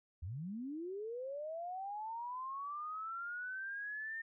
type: linear sweep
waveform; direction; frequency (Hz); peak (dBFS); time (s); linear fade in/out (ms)
sine; up; 74 to 1823; -40; 0.22-4.22; 10
effects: none